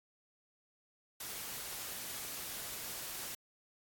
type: noise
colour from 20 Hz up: white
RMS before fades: -43 dBFS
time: 1.2-3.35 s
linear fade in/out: 5 ms
effects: AAC 64 kbps

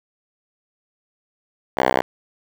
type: tone with band-pass filter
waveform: 5% pulse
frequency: 64.1 Hz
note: C2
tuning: 35 cents flat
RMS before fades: -18 dBFS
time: 1.77-2.02 s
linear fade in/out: 5 ms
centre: 1000 Hz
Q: 0.96
effects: none

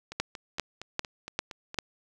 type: two click trains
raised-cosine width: 0.2 ms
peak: -10 / -22 dBFS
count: 5 / 8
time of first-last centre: 0.2-1.787 / 0.12-1.744 s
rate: 2.52 / 4.31 Hz
effects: none

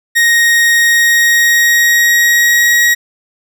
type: tone with pitch glide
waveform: 40% pulse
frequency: 1870 to 1899.4 Hz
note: A#6 to A#6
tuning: +5 to +32 cents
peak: -6 dBFS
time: 0.15-2.95 s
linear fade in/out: 20 ms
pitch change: +27 cents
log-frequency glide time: 0.75-2.79 s
effects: none

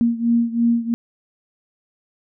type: beating tone pair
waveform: sine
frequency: 233.1 / 236.1 Hz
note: A#3 / A#3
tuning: 0 / +22 cents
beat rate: 3 Hz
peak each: -17 / -20 dBFS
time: 0.01-0.94 s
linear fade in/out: 0 ms
effects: none

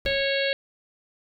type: noise with exponential decay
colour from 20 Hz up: brown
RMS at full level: -31 dBFS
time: 0.05-0.42 s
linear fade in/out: 2 ms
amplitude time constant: 80 ms
type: harmonic tone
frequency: 550 Hz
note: C#5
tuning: 14 cents flat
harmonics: 1 / 3 / 4 / 5 / 6 / 7 / 8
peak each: -25 / -30 / -31 / -32 / -33 / -33 / -34 dBFS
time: 0.06-0.53 s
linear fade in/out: 0 ms
effects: none

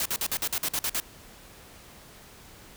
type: noise bursts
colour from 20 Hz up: white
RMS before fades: -28 dBFS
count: 10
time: 0-1.001 s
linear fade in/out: 2 ms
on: 56 ms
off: 49 ms
effects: pink hiss -50 dBFS RMS until 2.76 s

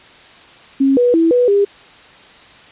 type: tone with pitch steps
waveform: sine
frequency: 271.6 / 488 / 329.2 / 491.3 / 403 Hz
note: C#4 / B4 / E4 / B4 / G4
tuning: -35 / -21 / -2 / -9 / +48 cents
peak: -9 dBFS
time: 0.8-1.65 s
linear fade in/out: 10 ms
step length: 170 ms
effects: white hiss -42 dBFS RMS until 2.71 s + resampled to 8000 Hz

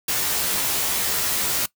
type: noise with comb filter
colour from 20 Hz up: white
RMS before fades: -23 dBFS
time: 0.08-1.66 s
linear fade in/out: 5 ms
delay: 15 ms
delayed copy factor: +0.85
effects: noise-tail reverb RT60 0.1 s tail -20 dB re dry

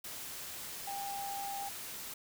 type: tone in noise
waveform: sine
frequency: 797 Hz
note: G5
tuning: 28 cents sharp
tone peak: -38 dBFS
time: 0.87-1.69 s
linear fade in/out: 5 ms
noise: white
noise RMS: -44 dBFS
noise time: 0.04-2.14 s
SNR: +3 dB
effects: none

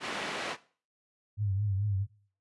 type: band-pass noise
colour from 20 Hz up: white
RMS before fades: -36 dBFS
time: 0-0.57 s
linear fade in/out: 50 ms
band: 170 to 2400 Hz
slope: 12 dB/octave
type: tone with vibrato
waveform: sine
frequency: 100.4 Hz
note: G2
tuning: 42 cents sharp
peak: -27 dBFS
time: 1.37-2.07 s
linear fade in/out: 50 ms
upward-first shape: triangle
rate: 4.6 Hz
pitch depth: 100 cents each way
effects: noise-tail reverb RT60 0.4 s tail -17 dB re dry + resampled to 24000 Hz

